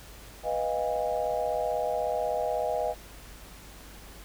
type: chord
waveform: sine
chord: F half-diminished seventh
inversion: second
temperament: equal with one note detuned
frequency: 493.9 / 622.3 / 698.5 / 816.3 Hz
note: Cb5 / Eb5 / F5 / Ab5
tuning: 0 / 0 / 0 / -30 cents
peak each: -32 / -30 / -32 / -34 dBFS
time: 0.43-2.95 s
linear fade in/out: 50 ms
effects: added 50 Hz sine -49 dBFS peak until 4.24 s + pink hiss -49 dBFS RMS until 4.24 s